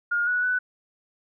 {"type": "tone with pitch steps", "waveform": "sine", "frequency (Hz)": [1421, 1470, 1492], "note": ["F6", "F#6", "F#6"], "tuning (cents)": [30, -12, 14], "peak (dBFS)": -21, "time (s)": [0.11, 0.59], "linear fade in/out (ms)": 10, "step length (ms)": 160, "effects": []}